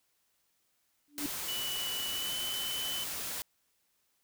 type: tone with exponential growth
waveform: sine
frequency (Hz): 291.7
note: D4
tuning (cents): -12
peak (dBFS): -30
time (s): 1.08-1.26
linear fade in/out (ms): 0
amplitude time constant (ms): 39
type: noise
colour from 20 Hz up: white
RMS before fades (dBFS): -38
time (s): 1.18-3.42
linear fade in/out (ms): 0
type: tone with pitch glide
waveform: triangle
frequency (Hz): 2960 to 3029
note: F#7 to F#7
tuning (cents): 0 to +40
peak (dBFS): -34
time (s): 1.48-3.04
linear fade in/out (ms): 5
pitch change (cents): +40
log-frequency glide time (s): 2.12-2.34
effects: white hiss -75 dBFS RMS until 4.23 s